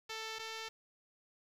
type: tone pair in turn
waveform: 5% pulse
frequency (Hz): 442.7 / 445.2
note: A4 / A4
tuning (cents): +11 / +20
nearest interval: unison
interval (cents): 9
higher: second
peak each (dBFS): -29 / -30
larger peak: first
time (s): 0.09-0.39 / 0.39-0.69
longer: neither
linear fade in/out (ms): 10
effects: low-pass 8000 Hz 12 dB/octave + 10-bit